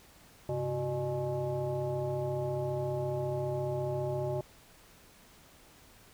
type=tone with frequency modulation; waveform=sine; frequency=371.3 Hz; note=F#4; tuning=6 cents sharp; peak=-30 dBFS; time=0.49-4.41 s; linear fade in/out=2 ms; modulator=236 Hz; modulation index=1.5; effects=pink hiss -58 dBFS RMS until 6.13 s